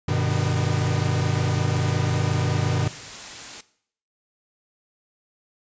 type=chord; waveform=45% pulse; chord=G augmented; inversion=none; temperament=equal with one note detuned; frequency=98 / 123.47 / 152.1 Hz; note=G2 / B2 / D#3; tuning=0 / 0 / -39 cents; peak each=-25 dBFS; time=0.08-2.88 s; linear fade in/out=5 ms
type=noise; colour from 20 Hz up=white; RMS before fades=-37 dBFS; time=0.3-3.61 s; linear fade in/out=5 ms
effects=noise-tail reverb RT60 0.6 s tail -17 dB re dry + resampled to 16000 Hz